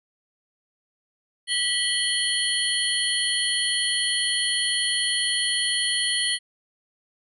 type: tone cluster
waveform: sine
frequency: 1954 / 3017 / 3237 / 4315 / 9710 Hz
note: B6 / F#7 / G#7 / C#8 / D#9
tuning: -19 / +33 / -45 / -47 / -43 cents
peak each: -28 dBFS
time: 1.47-6.39 s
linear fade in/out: 50 ms
effects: none